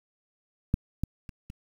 clicks, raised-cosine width 5 ms, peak -10 / -15 / -29 / -28 dBFS, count 4, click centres 0.741 / 1.036 / 1.292 / 1.501 s, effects 8-bit

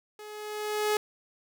sawtooth tone with level ramp, 422.6 Hz, G#4, 30 cents sharp, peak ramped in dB -39 to -19 dBFS, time 0.19-0.97 s, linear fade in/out 2 ms, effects none

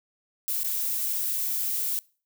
violet noise with dropouts, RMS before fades -28 dBFS, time 0.48-1.99 s, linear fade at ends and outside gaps 0 ms, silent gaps 0.632-0.645 s, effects noise-tail reverb RT60 0.4 s tail -24 dB re dry

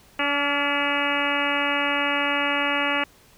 harmonic tone with a mistuned harmonic, 286.5 Hz, D4, 43 cents flat, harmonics 1 / 2 / 3 / 4 / 5 / 6 / 7 / 8 / 9 / 10, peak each -30 / -30 / -30 / -30 / -30 / -30 / -30 / -30 / -30 / -30 dBFS, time 0.19-3.04 s, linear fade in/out 5 ms, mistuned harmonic 5, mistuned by -36 cents, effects pink hiss -54 dBFS RMS until 3.37 s

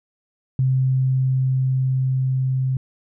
sine tone with level ramp, 130.81 Hz, C3, in tune, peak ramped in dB -15 to -18 dBFS, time 0.59-2.77 s, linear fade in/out 2 ms, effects none

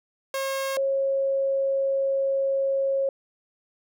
sawtooth / sine tone pair in turn, 540 / 544.1 Hz, C#5 / C#5, -45 / -32 cents, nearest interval unison, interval 13 cents, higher second, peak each -22 / -21 dBFS, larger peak second, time 0.34-0.77 / 0.77-3.09 s, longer second, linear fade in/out 2 ms, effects none

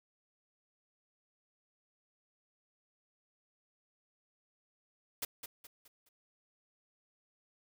white noise with echo, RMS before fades -37 dBFS, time 5.22-5.25 s, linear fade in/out 5 ms, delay 210 ms, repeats 4, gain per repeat -8 dB, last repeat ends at 6.09 s, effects none

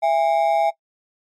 triangle ring-modulated tone, 740 Hz, F#5, in tune, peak -10 dBFS, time 0.02-0.71 s, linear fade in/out 20 ms, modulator 74.6 Hz, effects noise-tail reverb RT60 0.1 s tail -19 dB re dry + MP3 64 kbps

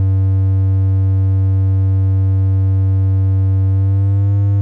triangle tone with pitch glide, 95.9 to 99.86 Hz, G2 to G2, -37 to +33 cents, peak -8 dBFS, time 0-4.61 s, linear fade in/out 0 ms, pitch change +70 cents, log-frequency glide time 3.67-4.35 s, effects none

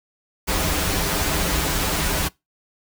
pink noise with comb filter, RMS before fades -22 dBFS, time 0.47-2.29 s, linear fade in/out 20 ms, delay 8.5 ms, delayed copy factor -0.8, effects noise-tail reverb RT60 0.2 s tail -23 dB re dry

